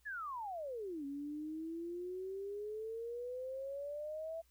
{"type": "exponential two-way sweep", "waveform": "sine", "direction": "down then up", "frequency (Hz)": [1768, 276.7, 664], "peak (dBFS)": -40, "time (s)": [0.05, 4.42], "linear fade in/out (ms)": 20, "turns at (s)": 1.05, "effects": ["added 60 Hz sine -70 dBFS peak until 4.5 s", "white hiss -75 dBFS RMS until 4.5 s"]}